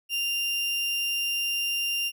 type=tone; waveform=35% pulse; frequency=2789 Hz; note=F7; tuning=3 cents flat; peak=-24 dBFS; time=0.09-2.12 s; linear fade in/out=50 ms; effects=none

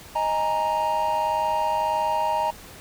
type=chord; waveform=triangle; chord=D# suspended fourth; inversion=none; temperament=equal; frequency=622.3 / 830.6 / 932.3 Hz; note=D#5 / G#5 / A#5; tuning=0 / 0 / 0 cents; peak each=-26 / -26 / -21 dBFS; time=0.15-2.51 s; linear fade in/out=10 ms; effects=pink hiss -44 dBFS RMS until 2.8 s

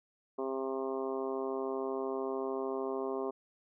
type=harmonic tone; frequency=133.3 Hz; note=C3; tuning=33 cents sharp; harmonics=2 / 3 / 4 / 5 / 6 / 7 / 8 / 9; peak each=-41 / -35 / -43 / -42 / -48 / -48 / -44 / -53 dBFS; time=0.38-3.31 s; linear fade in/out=10 ms; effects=none

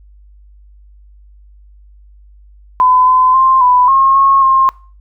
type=tone with pitch steps; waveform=sine; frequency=1011 / 1020 / 1051 / 995 / 1077 / 1089 / 1065 Hz; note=B5 / C6 / C6 / B5 / C6 / C#6 / C6; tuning=+40 / -44 / +7 / +13 / +50 / -31 / +30 cents; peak=-6 dBFS; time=2.8-4.69 s; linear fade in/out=0 ms; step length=270 ms; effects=noise-tail reverb RT60 0.4 s tail -23 dB re dry + added 50 Hz sine -39 dBFS peak until 5 s

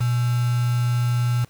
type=tone with quantisation; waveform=sine; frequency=121.1 Hz; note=B2; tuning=34 cents flat; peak=-18 dBFS; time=0-1.45 s; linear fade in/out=10 ms; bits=5; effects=pink hiss -56 dBFS RMS until 1.49 s

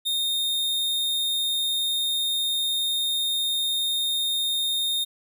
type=tone; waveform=45% pulse; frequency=3679 Hz; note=A#7; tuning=24 cents flat; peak=-23 dBFS; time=0.05-5.05 s; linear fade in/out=20 ms; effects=none

